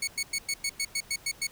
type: tone bursts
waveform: 15% pulse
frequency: 2217 Hz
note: C#7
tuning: in tune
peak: -21 dBFS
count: 10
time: 0.02-1.47 s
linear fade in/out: 5 ms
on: 55 ms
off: 100 ms
effects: pink hiss -53 dBFS RMS until 1.51 s